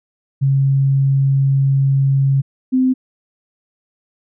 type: tone pair in turn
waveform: sine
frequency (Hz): 136.6 / 257.9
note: C#3 / C4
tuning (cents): -25 / -25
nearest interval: major seventh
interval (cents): 1100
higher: second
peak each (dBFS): -11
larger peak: neither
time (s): 0.41-2.42 / 2.72-2.94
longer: first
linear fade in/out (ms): 20
effects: none